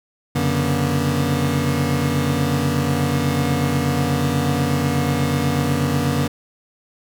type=tone cluster; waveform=30% pulse; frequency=90.3 / 135.9 / 144.1 / 240.1 Hz; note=F#2 / C#3 / D3 / B3; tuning=-42 / -34 / -33 / -49 cents; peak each=-23 / -23 / -18 / -20 dBFS; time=0.35-6.28 s; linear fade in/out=10 ms; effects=none